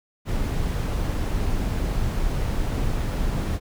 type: noise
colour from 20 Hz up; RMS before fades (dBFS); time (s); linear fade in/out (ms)
brown; -24; 0.25-3.6; 50
effects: none